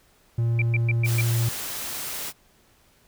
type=tone; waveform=triangle; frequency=116.54 Hz; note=A#2; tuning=in tune; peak=-18 dBFS; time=0.38-1.49 s; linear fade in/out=5 ms
type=tone bursts; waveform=sine; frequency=2349 Hz; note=D7; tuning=in tune; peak=-23 dBFS; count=5; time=0.59-1.21 s; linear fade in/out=2 ms; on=28 ms; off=120 ms
type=noise; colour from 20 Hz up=white; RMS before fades=-32 dBFS; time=1.04-2.33 s; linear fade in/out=50 ms
effects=pink hiss -60 dBFS RMS until 3.07 s